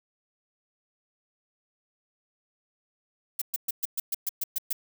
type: noise bursts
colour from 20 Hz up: violet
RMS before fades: -28 dBFS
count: 10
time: 3.39-4.73 s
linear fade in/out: 5 ms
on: 26 ms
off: 120 ms
effects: none